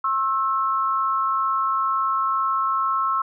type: tone pair together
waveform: sine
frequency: 1076.4 / 1318.5 Hz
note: C6 / E6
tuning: +49 / 0 cents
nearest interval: major third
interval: 351 cents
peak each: -22 dBFS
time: 0.04-3.22 s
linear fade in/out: 5 ms
effects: none